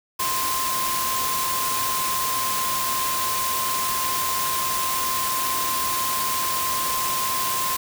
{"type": "tone in noise", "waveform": "sine", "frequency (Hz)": 1046.5, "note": "C6", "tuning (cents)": 0, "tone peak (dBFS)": -25, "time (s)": [0.19, 7.77], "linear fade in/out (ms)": 10, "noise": "white", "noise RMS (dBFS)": -26, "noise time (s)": [0.19, 7.77], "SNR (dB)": -2, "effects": []}